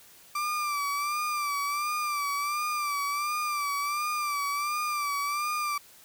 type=tone with vibrato; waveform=35% pulse; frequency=1174.7 Hz; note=D6; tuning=in tune; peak=-26 dBFS; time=0.35-5.78 s; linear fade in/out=5 ms; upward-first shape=sine; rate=1.4 Hz; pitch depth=58 cents each way; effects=white hiss -54 dBFS RMS until 6.04 s